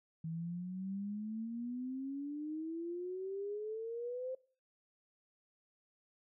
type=exponential sweep; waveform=sine; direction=up; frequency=160 to 523.3 Hz; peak=-38 dBFS; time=0.24-4.35 s; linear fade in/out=5 ms; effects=noise-tail reverb RT60 0.4 s tail -20 dB re dry